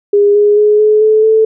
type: tone with pitch steps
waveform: sine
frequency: 408 / 414.2 / 420.4 / 426.8 / 433.3 / 439.8 Hz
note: G#4 / G#4 / G#4 / G#4 / A4 / A4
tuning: -31 / -5 / +21 / +47 / -27 / -1 cents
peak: -5 dBFS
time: 0.13-1.45 s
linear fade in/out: 5 ms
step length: 220 ms
effects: none